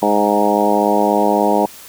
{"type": "harmonic tone with a mistuned harmonic", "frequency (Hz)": 103.7, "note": "G#2", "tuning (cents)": -2, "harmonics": [2, 3, 4, 5, 6, 7, 8, 9], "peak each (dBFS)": [-20, -20, -20, -20, -20, -20, -20, -20], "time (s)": [0.02, 1.66], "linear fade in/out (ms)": 5, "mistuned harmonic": 8, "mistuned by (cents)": -15, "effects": ["white hiss -38 dBFS RMS until 1.88 s"]}